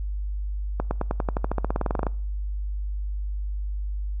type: accelerating click train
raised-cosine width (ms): 1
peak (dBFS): -11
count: 20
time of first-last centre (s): 0.8-2.068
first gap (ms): 110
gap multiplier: 0.94
effects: noise-tail reverb RT60 0.5 s tail -24 dB re dry + added 50 Hz sine -26 dBFS peak until 4.2 s